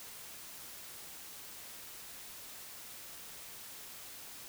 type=silence; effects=white hiss -49 dBFS RMS until 4.48 s